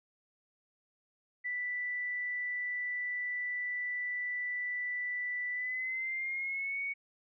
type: tone with pitch glide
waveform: sine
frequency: 1975.5 to 2230 Hz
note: B6 to C#7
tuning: 0 to +10 cents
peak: -33 dBFS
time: 1.44-6.94 s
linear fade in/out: 20 ms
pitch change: +210 cents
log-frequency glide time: 5.52-6.8 s
effects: none